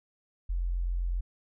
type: tone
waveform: sine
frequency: 43.83 Hz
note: F1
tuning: 7 cents sharp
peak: -27 dBFS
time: 0.49-1.21 s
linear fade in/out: 10 ms
effects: none